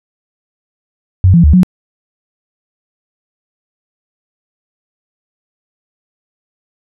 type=tone with pitch steps; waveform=sine; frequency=92.8 / 169.7 / 74.4 / 182.3 Hz; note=F#2 / F3 / D2 / F#3; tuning=+6 / -49 / +23 / -25 cents; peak=-3 dBFS; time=1.24-1.632 s; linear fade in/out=0 ms; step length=98 ms; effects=none